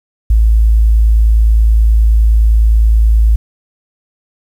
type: tone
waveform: sine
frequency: 54.8 Hz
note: A1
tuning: 6 cents flat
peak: -5 dBFS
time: 0.3-3.36 s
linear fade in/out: 5 ms
effects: 7-bit